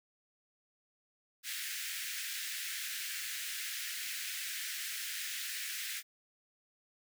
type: high-pass noise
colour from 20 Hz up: pink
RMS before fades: -40 dBFS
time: 1.43-6.03 s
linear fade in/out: 50 ms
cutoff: 1600 Hz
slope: 48 dB/octave
effects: none